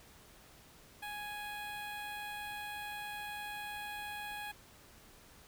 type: tone with notch filter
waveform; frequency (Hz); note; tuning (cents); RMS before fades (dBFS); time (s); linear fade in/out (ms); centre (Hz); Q
15% pulse; 831; G#5; +1; -43; 1.02-4.52; 10; 6300; 1
effects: pink hiss -59 dBFS RMS until 5.47 s